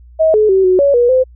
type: tone with pitch steps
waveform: sine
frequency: 637 / 427.7 / 382.3 / 369.1 / 563 / 482 / 515 Hz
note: D#5 / A4 / G4 / F#4 / C#5 / B4 / C5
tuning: +41 / -49 / -43 / -4 / +27 / -42 / -28 cents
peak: -7 dBFS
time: 0.19-1.24 s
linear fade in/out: 20 ms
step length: 150 ms
effects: added 60 Hz sine -37 dBFS peak until 1.35 s